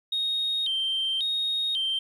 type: tone with vibrato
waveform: sine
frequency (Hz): 3422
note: A7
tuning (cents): -49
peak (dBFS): -23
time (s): 0.12-1.99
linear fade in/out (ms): 5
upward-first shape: square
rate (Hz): 0.92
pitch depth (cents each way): 150
effects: tanh soft clip ceiling -21 dBFS + 10-bit